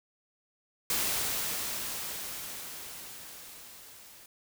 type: noise with level ramp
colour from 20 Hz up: white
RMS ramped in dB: -29 to -53 dBFS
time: 0.9-4.26 s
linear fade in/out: 2 ms
effects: none